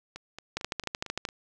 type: two click trains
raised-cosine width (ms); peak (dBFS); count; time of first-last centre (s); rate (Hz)
0.2; -23 / -13; 6 / 10; 0.16-1.289 / 0.57-1.252; 4.43 / 13.2
effects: none